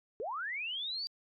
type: linear sweep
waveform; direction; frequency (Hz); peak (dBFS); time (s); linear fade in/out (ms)
sine; up; 392 to 4726; -35; 0.2-1.07; 0
effects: AAC 48 kbps